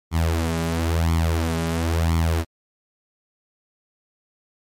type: tone with flanger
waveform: sawtooth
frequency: 82.41 Hz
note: E2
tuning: in tune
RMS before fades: -21 dBFS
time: 0.11-2.45 s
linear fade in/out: 50 ms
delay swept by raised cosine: 0.9 to 5 ms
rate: 0.98 Hz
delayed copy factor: +0.75
effects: MP3 64 kbps